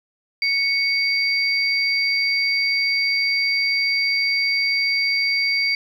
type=tone pair together; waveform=sine; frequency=2217 / 4701 Hz; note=C#7 / D8; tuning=0 / +1 cents; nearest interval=octave + minor second; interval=1301 cents; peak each=-19 / -22 dBFS; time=0.42-5.75 s; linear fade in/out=2 ms; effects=8-bit